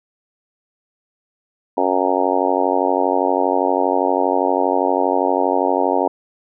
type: harmonic tone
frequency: 92.5 Hz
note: F#2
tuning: in tune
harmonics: 3 / 4 / 5 / 6 / 7 / 8 / 9 / 10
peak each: -23 / -23 / -23 / -23 / -23 / -23 / -23 / -23 dBFS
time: 1.77-6.08 s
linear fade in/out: 5 ms
effects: none